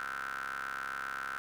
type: ring-modulated tone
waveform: 25% pulse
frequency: 67.5 Hz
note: C#2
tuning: 45 cents flat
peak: -30 dBFS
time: 0-1.38 s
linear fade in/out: 0 ms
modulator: 1430 Hz
effects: none